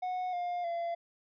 triangle tone with pitch steps, 733 / 707.2 / 682.3 Hz, F#5 / F5 / F5, -16 / +22 / -41 cents, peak -30 dBFS, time 0.02-0.95 s, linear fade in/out 10 ms, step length 310 ms, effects resampled to 11025 Hz

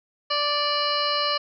harmonic tone with a mistuned harmonic, 585 Hz, D5, 7 cents flat, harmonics 1 / 2 / 3 / 4 / 5 / 7 / 8 / 9, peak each -29 / -26 / -34 / -35 / -29 / -28 / -32 / -34 dBFS, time 0.3-1.38 s, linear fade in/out 10 ms, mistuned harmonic 7, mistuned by +24 cents, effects none

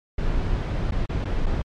brown noise with dropouts, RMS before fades -23 dBFS, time 0.18-1.62 s, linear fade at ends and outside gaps 5 ms, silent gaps 0.91-0.919 / 1.06-1.092 / 1.244-1.253 / 1.46-1.464 s, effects low-pass 4000 Hz 12 dB/octave + MP3 64 kbps

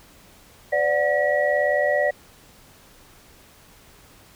sine tone cluster, 508 / 586 / 731 / 1923 Hz, B4 / D5 / F#5 / B6, +49 / -4 / -21 / -47 cents, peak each -27 / -20 / -27 / -24 dBFS, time 0.72-2.11 s, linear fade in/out 10 ms, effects pink hiss -51 dBFS RMS until 4.35 s

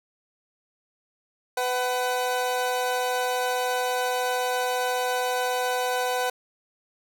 30% pulse tone pair together, 500 / 751.8 Hz, B4 / F#5, +21 / +27 cents, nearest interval perfect fifth, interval 706 cents, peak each -24 / -24 dBFS, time 1.57-6.3 s, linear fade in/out 5 ms, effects none

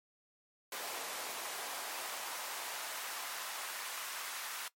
pink noise with high-pass filter sweep, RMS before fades -42 dBFS, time 0.72-4.68 s, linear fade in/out 2 ms, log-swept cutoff 600 to 1200 Hz, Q 1.1, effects noise-tail reverb RT60 0.1 s tail -20 dB re dry + MP3 64 kbps

